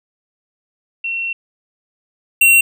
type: tone pair in turn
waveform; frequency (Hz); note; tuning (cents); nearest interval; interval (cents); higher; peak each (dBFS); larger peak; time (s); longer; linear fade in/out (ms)
sine / square; 2719 / 2736; F7 / F7; -47 / -36; unison; 11; second; -19 / -8; second; 1.04-1.33 / 2.41-2.61; first; 5
effects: none